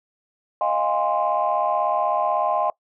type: chord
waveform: sine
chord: F minor seventh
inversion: third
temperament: equal with one note detuned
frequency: 622.3 / 698.5 / 816.8 / 1046.5 Hz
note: Eb5 / F5 / Ab5 / C6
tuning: 0 / 0 / -29 / 0 cents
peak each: -24 dBFS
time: 0.61-2.7 s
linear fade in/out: 2 ms
effects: noise-tail reverb RT60 0.1 s tail -21 dB re dry + tanh soft clip ceiling -10 dBFS